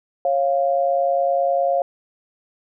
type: tone pair together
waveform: sine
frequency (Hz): 548.7 / 698.5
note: C#5 / F5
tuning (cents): -18 / 0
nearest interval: major third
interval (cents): 418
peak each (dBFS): -19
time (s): 0.25-1.82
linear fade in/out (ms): 2
effects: none